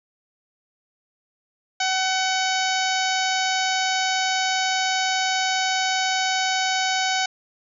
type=harmonic tone with a mistuned harmonic; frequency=755 Hz; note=F#5; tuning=35 cents sharp; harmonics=1 / 2 / 3 / 4 / 5 / 6 / 7 / 8 / 9; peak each=-24 / -27 / -29 / -30 / -31 / -32 / -32 / -33 / -34 dBFS; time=1.8-7.26 s; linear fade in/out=5 ms; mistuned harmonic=3; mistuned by=-17 cents; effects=none